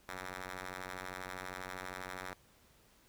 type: ring-modulated tone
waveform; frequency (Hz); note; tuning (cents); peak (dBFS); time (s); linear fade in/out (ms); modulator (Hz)
5% pulse; 92.5; F#2; 0; -28; 0.08-2.34; 10; 1070
effects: pink hiss -66 dBFS RMS until 3.08 s